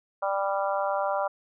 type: harmonic tone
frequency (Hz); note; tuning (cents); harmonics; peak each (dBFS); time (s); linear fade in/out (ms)
196.8; G3; +7; 3 / 4 / 5 / 6 / 7; -28 / -30 / -32 / -34 / -35; 0.22-1.28; 10
effects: none